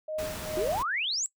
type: tone with tremolo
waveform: sine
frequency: 621 Hz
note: D#5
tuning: 3 cents flat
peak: -28 dBFS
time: 0.08-0.79 s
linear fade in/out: 5 ms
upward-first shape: triangle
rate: 2.4 Hz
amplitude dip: 100%
type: noise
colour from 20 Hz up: pink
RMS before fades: -38 dBFS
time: 0.18-0.83 s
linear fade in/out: 10 ms
type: exponential sweep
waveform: sine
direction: up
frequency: 337.3 to 7902 Hz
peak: -27 dBFS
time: 0.57-1.26 s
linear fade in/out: 0 ms
effects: noise-tail reverb RT60 0.1 s tail -20 dB re dry